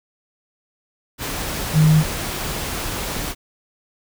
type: tone in noise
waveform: sine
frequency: 155.56 Hz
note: D#3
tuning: in tune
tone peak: -10 dBFS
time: 1.73-2.04 s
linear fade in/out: 50 ms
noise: pink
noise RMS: -26 dBFS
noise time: 1.18-3.35 s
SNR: +13 dB
effects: none